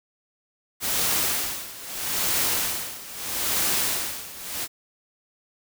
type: noise with tremolo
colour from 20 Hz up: white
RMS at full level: -23 dBFS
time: 0.8-4.68 s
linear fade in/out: 50 ms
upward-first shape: sine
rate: 0.78 Hz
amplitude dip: 85%
effects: none